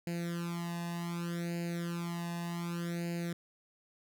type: tone with flanger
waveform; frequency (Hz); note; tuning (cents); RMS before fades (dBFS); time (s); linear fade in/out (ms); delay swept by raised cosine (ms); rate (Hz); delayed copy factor
sawtooth; 171.3; F3; -33; -37; 0.07-3.33; 2; 0.43 to 1.12; 0.66; +1
effects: none